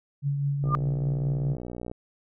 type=tone with tremolo; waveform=sine; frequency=141.3 Hz; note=C#3; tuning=34 cents sharp; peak=-22 dBFS; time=0.22-1.57 s; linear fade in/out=50 ms; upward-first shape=triangle; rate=4.9 Hz; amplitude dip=40%
type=tone with exponential growth; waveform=sine; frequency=1200 Hz; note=D6; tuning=37 cents sharp; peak=-17 dBFS; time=0.64-0.75 s; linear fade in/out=0 ms; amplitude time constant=22 ms
type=click train; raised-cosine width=2 ms; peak=-23 dBFS; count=78; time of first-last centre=0.64-1.915 s; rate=60.4 Hz
effects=none